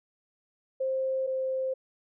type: tone pair in turn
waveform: sine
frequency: 527 / 524.2 Hz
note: C5 / C5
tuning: +12 / +3 cents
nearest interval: unison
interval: 9 cents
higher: first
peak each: -26 / -27 dBFS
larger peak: first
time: 0.8-1.27 / 1.27-1.74 s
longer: neither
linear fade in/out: 10 ms
effects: none